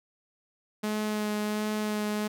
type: tone with vibrato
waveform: sawtooth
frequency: 211.7 Hz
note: G#3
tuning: 33 cents sharp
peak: -24 dBFS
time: 0.83-2.28 s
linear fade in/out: 10 ms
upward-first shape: sine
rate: 1.4 Hz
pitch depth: 13 cents each way
effects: none